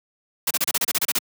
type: noise bursts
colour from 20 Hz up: white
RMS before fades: -21 dBFS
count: 11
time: 0.47-1.187 s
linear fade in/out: 5 ms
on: 37 ms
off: 31 ms
effects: high-pass 150 Hz 12 dB/octave